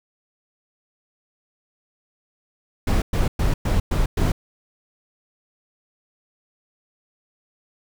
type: noise bursts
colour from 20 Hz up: brown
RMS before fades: -19 dBFS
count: 6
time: 2.87-4.32 s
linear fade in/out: 5 ms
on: 150 ms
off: 110 ms
effects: none